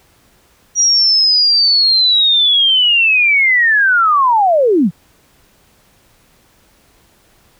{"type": "linear sweep", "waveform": "sine", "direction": "down", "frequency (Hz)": [5780, 145.8], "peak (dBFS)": -8, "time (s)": [0.75, 4.91], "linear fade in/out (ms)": 50, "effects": ["pink hiss -52 dBFS RMS until 7.59 s"]}